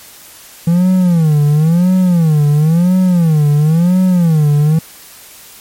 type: tone with vibrato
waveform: triangle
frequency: 164.81 Hz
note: E3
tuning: in tune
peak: -5 dBFS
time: 0.67-4.79 s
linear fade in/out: 5 ms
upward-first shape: sine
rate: 0.97 Hz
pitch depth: 210 cents each way
effects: white hiss -37 dBFS RMS until 5.6 s + MP3 64 kbps